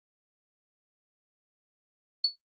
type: tone with exponential decay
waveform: sine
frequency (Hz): 4435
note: C#8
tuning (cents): 0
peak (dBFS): -18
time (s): 2.24-2.36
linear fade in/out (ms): 5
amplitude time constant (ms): 25
effects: noise-tail reverb RT60 0.1 s tail -18 dB re dry + Opus 24 kbps